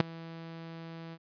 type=tone with ADSR envelope; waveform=sawtooth; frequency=164.81 Hz; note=E3; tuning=in tune; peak=-14 dBFS; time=0-1.18 s; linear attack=3 ms; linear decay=11 ms; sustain=-24 dB; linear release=50 ms; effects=resampled to 11025 Hz